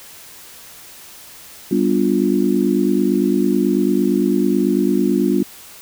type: chord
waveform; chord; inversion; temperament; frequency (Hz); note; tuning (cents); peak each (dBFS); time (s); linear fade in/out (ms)
sine; G dominant seventh; none; just; 196 / 245 / 294 / 352.8; G3 / B3 / D4 / F4; 0 / -14 / +2 / +18; -19; 1.71-5.43; 5
effects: white hiss -40 dBFS RMS until 5.81 s